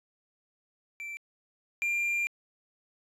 triangle tone pair in turn, 2340 / 2388 Hz, D7 / D7, -7 / +28 cents, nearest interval unison, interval 35 cents, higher second, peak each -35 / -25 dBFS, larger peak second, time 1-1.17 / 1.82-2.27 s, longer second, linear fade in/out 0 ms, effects resampled to 32000 Hz

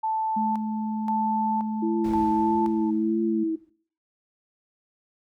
sine tone with tremolo, 880 Hz, A5, in tune, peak -23 dBFS, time 0.03-2.91 s, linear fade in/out 10 ms, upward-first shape square, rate 0.95 Hz, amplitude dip 70%
sine tone with pitch glide, 216 to 218.6 Hz, A3 to A3, -32 to -11 cents, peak -25 dBFS, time 0.36-3.44 s, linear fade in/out 10 ms, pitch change +21 cents, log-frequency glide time 1.48-3.32 s
sine tone with vibrato, 330 Hz, E4, 2 cents sharp, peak -23 dBFS, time 1.82-3.56 s, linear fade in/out 10 ms, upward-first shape triangle, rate 1.6 Hz, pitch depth 45 cents each way
brown noise with exponential decay, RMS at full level -32 dBFS, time 2.04-3.7 s, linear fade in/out 5 ms, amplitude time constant 360 ms
effects noise-tail reverb RT60 0.5 s tail -18 dB re dry + high-pass 60 Hz 12 dB/octave

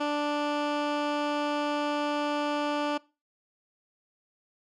15% pulse tone, 293.7 Hz, D4, in tune, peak -20 dBFS, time 0-2.98 s, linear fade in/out 10 ms, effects noise-tail reverb RT60 0.3 s tail -22 dB re dry + low-pass 4000 Hz 12 dB/octave

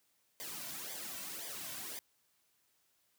white noise with flanger, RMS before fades -44 dBFS, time 0.4-1.99 s, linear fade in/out 0 ms, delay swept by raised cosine 0.73 to 2.43 ms, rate 1.9 Hz, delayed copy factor -0.7, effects white hiss -75 dBFS RMS until 3.18 s + high-pass 60 Hz 12 dB/octave

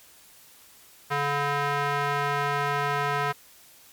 square tone with band-pass filter, 143.3 Hz, D3, 42 cents flat, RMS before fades -26 dBFS, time 1.1-3.33 s, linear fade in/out 20 ms, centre 1300 Hz, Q 1.3, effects white hiss -53 dBFS RMS until 3.92 s + MP3 96 kbps

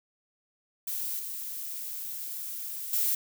violet noise with level steps, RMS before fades -33 / -37 / -27 dBFS, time 0.87-3.15 s, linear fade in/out 5 ms, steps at 1.19 / 2.93 s, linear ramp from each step 2 ms, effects none

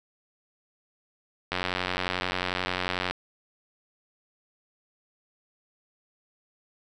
click train, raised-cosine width 0.3 ms, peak -11 dBFS, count 146, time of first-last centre 1.52-3.11 s, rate 91.2 Hz, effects none

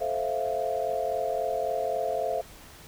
sine chord, F major seventh, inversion first, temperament just, 436.5 / 523.8 / 654.8 / 698.5 Hz, A4 / C5 / E5 / F5, -14 / +2 / -12 / 0 cents, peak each -34 / -32 / -30 / -31 dBFS, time 0-2.42 s, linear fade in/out 20 ms, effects pink hiss -49 dBFS RMS until 2.87 s

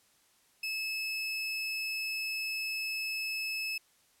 30% pulse tone, 2600 Hz, E7, 24 cents flat, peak -30 dBFS, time 0.63-3.78 s, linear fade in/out 5 ms, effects white hiss -67 dBFS RMS until 4.2 s + low-pass 12000 Hz 12 dB/octave

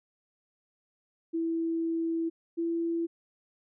sine tone pair in turn, 329.6 / 334.8 Hz, E4 / E4, 0 / +27 cents, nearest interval unison, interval 27 cents, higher second, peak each -27 dBFS, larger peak neither, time 1.33-2.3 / 2.57-3.07 s, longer first, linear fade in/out 20 ms, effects none

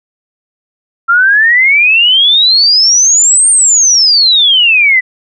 sine exponential two-way sweep, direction up then down, 1356 to 8870 to 1967 Hz, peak -4 dBFS, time 1.08-5.01 s, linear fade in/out 20 ms, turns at 3.5 s, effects none

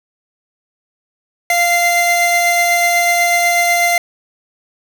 45% pulse tone pair together, 695.7 / 2079 Hz, F5 / C7, -7 / -12 cents, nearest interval octave + perfect fifth, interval 1895 cents, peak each -14 dBFS, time 1.5-3.98 s, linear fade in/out 2 ms, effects none

